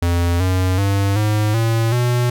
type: tone with pitch steps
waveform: square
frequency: 86.3 / 92.49 / 99.13 / 106.25 / 113.87 / 122.05 Hz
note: F2 / F#2 / G2 / G#2 / A#2 / B2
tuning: -20 / 0 / +20 / +40 / -40 / -20 cents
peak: -15 dBFS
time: 0.02-2.3 s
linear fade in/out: 5 ms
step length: 380 ms
effects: none